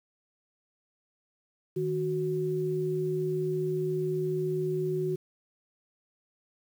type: tone pair together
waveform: sine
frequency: 155.57 / 370 Hz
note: D#3 / F#4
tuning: 0 / 0 cents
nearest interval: octave + minor third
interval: 1500 cents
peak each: -32 / -28 dBFS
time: 1.76-5.16 s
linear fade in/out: 10 ms
effects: 9-bit